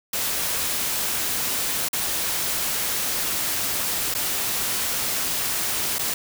white noise with dropouts, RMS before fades -25 dBFS, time 0.13-6.14 s, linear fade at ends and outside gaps 5 ms, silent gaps 1.887-1.93 / 4.141-4.148 / 5.985-5.991 s, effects none

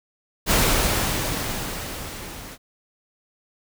pink noise with level ramp, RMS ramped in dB -17 to -39 dBFS, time 0.46-2.58 s, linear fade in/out 50 ms, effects none

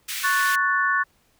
pink high-pass noise, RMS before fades -30 dBFS, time 0.08-0.56 s, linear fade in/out 10 ms, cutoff 1800 Hz, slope 24 dB/octave
sine chord, F# minor, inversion second, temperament equal, 1108.7 / 1480 / 1760 Hz, C#6 / F#6 / A6, 0 / 0 / 0 cents, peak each -23 dBFS, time 0.23-1.04 s, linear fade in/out 20 ms
effects pink hiss -63 dBFS RMS until 1.39 s

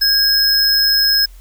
square tone pair together, 1622 / 5150 Hz, G#6 / E8, -41 / -41 cents, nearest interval octave + minor sixth, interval 2000 cents, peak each -21 / -12 dBFS, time 0.01-1.26 s, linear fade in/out 10 ms, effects added 43 Hz sine -36 dBFS peak until 1.4 s + white hiss -51 dBFS RMS until 1.4 s

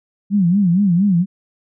sine tone with vibrato, 186.8 Hz, F#3, 17 cents sharp, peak -11 dBFS, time 0.3-1.26 s, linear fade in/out 50 ms, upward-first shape sine, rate 4.3 Hz, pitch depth 180 cents each way, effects none

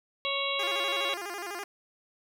harmonic tone, 554.4 Hz, C#5, in tune, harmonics 1 / 2 / 4 / 5 / 6 / 7, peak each -35 / -35 / -35 / -35 / -35 / -35 dBFS, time 0.25-1.14 s, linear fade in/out 0 ms
10% pulse tone with vibrato, 376.5 Hz, F#4, 30 cents sharp, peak -27 dBFS, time 0.59-1.64 s, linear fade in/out 5 ms, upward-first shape square, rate 12 Hz, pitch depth 130 cents each way
effects none

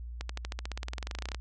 accelerating click train, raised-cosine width 0.2 ms, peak -19 dBFS, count 23, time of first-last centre 0.21-1.346 s, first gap 84 ms, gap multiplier 0.95, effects added 59 Hz sine -38 dBFS peak until 1.4 s + resampled to 24000 Hz

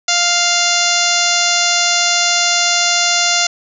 harmonic tone, 698.5 Hz, F5, in tune, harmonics 1 / 2 / 3 / 4 / 5 / 6 / 7 / 8 / 9 / 10, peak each -21 / -21 / -21 / -21 / -21 / -21 / -21 / -21 / -21 / -21 dBFS, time 0.08-3.47 s, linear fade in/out 5 ms, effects none

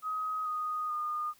sine tone with pitch steps, 1262 / 1241 / 1220.4 Hz, D#6 / D#6 / D#6, +24 / -5 / -34 cents, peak -31 dBFS, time 0.02-1.34 s, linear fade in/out 50 ms, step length 440 ms, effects white hiss -63 dBFS RMS until 1.39 s

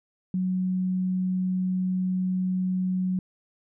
sine tone, 184.8 Hz, F#3, 2 cents flat, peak -23 dBFS, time 0.34-3.19 s, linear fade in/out 2 ms, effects none

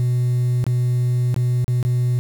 sine tone with dropouts, 123.47 Hz, B2, in tune, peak -13 dBFS, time 0-2.19 s, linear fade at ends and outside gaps 0 ms, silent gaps 0.641-0.666 / 1.343-1.363 / 1.644-1.68 / 1.828-1.85 s, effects tanh soft clip ceiling -15 dBFS + 7-bit

